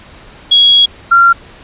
sine tone pair in turn, 3322 / 1378.3 Hz, G#7 / F6, 0 / -23 cents, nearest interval octave + minor third, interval 1523 cents, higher first, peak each -3 dBFS, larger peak neither, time 0.51-0.86 / 1.11-1.33 s, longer first, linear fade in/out 10 ms, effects pink hiss -37 dBFS RMS until 1.63 s + resampled to 8000 Hz

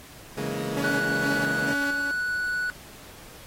20% pulse chord, A# half-diminished seventh, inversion first, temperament equal, 138.59 / 164.81 / 207.7 / 233.1 Hz, C#3 / E3 / G#3 / A#3, 0 / 0 / 0 / 0 cents, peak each -29 / -32 / -29 / -31 dBFS, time 0.37-1.74 s, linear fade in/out 5 ms
sawtooth tone with tremolo, 282.6 Hz, C#4, 34 cents sharp, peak -24 dBFS, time 0.77-2.11 s, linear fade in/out 0 ms, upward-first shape square, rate 2.2 Hz, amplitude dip 55%
triangle tone, 1477 Hz, F#6, 3 cents flat, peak -23 dBFS, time 0.84-2.7 s, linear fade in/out 0 ms
effects pink hiss -47 dBFS RMS until 3.46 s + AAC 48 kbps

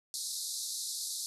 pink band-pass noise, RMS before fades -38 dBFS, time 0.14-1.26 s, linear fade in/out 0 ms, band 3800 to 12000 Hz, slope 96 dB/octave, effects none

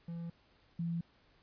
triangle / sine tone pair in turn, 168.8 / 168.8 Hz, E3 / E3, +41 / +41 cents, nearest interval unison, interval 0 cents, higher neither, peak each -37 / -33 dBFS, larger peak second, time 0.08-0.3 / 0.79-1.01 s, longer neither, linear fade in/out 5 ms, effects pink hiss -68 dBFS RMS until 1.42 s + resampled to 11025 Hz

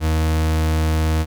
40% pulse tone, 79 Hz, D#2, 27 cents sharp, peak -15 dBFS, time 0-1.26 s, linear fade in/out 50 ms, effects none

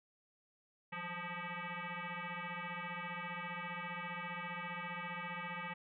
sine tone with frequency modulation, 519 Hz, C5, 14 cents flat, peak -40 dBFS, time 0.92-5.74 s, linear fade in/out 10 ms, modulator 351 Hz, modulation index 6.1, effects none

